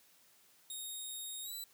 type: tone with pitch glide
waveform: 10% pulse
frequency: 3729 to 3974 Hz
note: A#7 to B7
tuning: 0 to +10 cents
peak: -35 dBFS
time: 0.7-1.64 s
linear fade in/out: 2 ms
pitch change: +110 cents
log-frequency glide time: 1.43-1.53 s
effects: white hiss -66 dBFS RMS until 1.73 s + high-pass 100 Hz 12 dB/octave